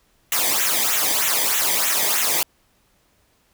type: noise with flanger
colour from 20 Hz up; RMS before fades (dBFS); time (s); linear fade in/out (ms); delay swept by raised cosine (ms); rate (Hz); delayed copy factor
white; -20; 0.32-2.43; 2; 0.2 to 0.75; 3.2; -0.75
effects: pink hiss -62 dBFS RMS until 3.53 s